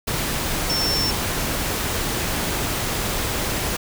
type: tone in noise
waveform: sine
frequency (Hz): 5410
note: E8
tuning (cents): +44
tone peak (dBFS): -21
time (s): 0.69-1.11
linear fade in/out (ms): 10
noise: pink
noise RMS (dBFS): -24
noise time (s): 0.07-3.77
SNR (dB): 0
effects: none